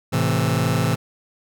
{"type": "chord", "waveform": "sawtooth", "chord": "A minor", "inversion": "none", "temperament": "just", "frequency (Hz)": [110, 132, 165], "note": ["A2", "C3", "E3"], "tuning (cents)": [0, 16, 2], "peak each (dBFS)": -18, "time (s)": [0.12, 0.96], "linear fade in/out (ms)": 20, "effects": []}